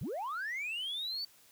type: linear sweep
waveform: sine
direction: up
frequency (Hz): 87.7 to 4590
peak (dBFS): -33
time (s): 0.01-1.25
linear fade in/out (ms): 5
effects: tanh soft clip ceiling -33 dBFS + white hiss -62 dBFS RMS until 1.51 s